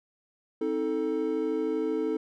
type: chord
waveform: triangle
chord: A diminished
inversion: first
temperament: just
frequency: 264 / 316.8 / 440 Hz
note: C4 / Eb4 / A4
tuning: +16 / +31 / 0 cents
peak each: -32 / -28 / -27 dBFS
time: 0.61-2.17 s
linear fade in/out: 5 ms
effects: none